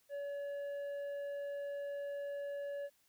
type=tone with tanh clipping; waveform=sine; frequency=568 Hz; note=C#5; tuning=42 cents sharp; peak=-40 dBFS; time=0.09-2.9 s; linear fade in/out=50 ms; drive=6 dB; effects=white hiss -73 dBFS RMS until 3.08 s